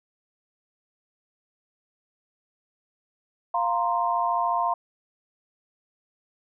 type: chord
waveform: sine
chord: F suspended fourth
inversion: none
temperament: equal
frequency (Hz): 698.5 / 932.3 / 1046.5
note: F5 / Bb5 / C6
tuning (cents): 0 / 0 / 0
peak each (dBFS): -26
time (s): 3.54-4.74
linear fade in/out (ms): 5
effects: none